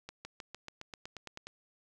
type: accelerating click train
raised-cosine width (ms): 0.2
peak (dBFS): -26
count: 12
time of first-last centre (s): 0.09-1.47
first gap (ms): 160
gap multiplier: 0.95
effects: none